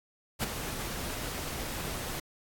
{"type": "noise with ADSR envelope", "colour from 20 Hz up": "pink", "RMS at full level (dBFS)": -28, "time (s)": [0.39, 2.2], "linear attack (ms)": 41, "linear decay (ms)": 16, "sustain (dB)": -9, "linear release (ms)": 5, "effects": ["AAC 64 kbps"]}